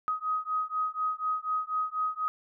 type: beating tone pair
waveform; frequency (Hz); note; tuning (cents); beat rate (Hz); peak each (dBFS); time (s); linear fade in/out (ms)
sine; 1256 / 1260.1; D#6 / D#6; +16 / +22; 4.1; -31; 0.08-2.28; 0
effects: none